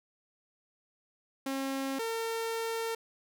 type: tone pair in turn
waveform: sawtooth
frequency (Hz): 270 / 454.5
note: C#4 / A#4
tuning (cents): -45 / -44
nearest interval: major sixth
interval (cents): 901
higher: second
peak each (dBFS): -28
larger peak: neither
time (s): 1.46-1.99 / 1.99-2.95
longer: second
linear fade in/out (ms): 5
effects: none